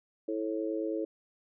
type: harmonic tone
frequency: 109.1 Hz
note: A2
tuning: 14 cents flat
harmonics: 3 / 4 / 5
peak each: -33 / -35 / -37 dBFS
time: 0.28-1.05 s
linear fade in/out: 5 ms
effects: none